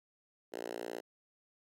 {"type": "tone with high-pass filter", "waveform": "5% pulse", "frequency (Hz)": 58.27, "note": "A#1", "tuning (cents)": 0, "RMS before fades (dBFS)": -42, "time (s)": [0.52, 1.01], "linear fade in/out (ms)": 20, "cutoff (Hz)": 390, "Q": 2, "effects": ["AAC 64 kbps"]}